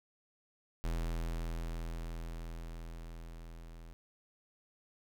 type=tone with level ramp; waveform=square; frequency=41.5 Hz; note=E1; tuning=12 cents sharp; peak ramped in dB=-33 to -49 dBFS; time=0.84-3.93 s; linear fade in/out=0 ms; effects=none